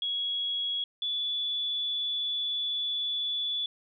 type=tone pair in turn; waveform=sine; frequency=3331 / 3446 Hz; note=G#7 / A7; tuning=+4 / -37 cents; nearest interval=minor second; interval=59 cents; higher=second; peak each=-28 dBFS; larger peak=neither; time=0.02-0.84 / 1.02-3.66 s; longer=second; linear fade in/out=2 ms; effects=none